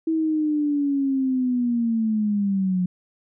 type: linear sweep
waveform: sine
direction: down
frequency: 324.8 to 178.8 Hz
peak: -19 dBFS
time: 0.07-2.86 s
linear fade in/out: 5 ms
effects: none